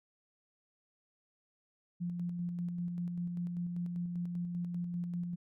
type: tone with tremolo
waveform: sine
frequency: 174.61 Hz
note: F3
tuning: in tune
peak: -33 dBFS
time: 2-5.36 s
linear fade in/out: 20 ms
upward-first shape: square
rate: 5.1 Hz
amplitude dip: 30%
effects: none